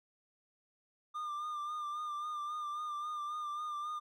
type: tone with vibrato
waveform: triangle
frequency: 1201 Hz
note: D6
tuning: 38 cents sharp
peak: -35 dBFS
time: 1.14-4 s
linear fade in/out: 20 ms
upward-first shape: sine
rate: 3.7 Hz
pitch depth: 37 cents each way
effects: none